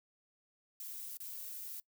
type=noise with dropouts; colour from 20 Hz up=violet; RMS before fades=-45 dBFS; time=0.8-1.8 s; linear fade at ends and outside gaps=1 ms; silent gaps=1.171-1.203 s; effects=noise-tail reverb RT60 0.1 s tail -22 dB re dry